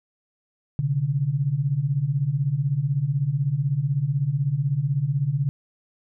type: beating tone pair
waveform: sine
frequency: 128.8 / 144.8 Hz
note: C3 / D3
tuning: -27 / -24 cents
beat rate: 16 Hz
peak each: -25 / -22 dBFS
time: 0.79-5.49 s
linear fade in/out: 0 ms
effects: none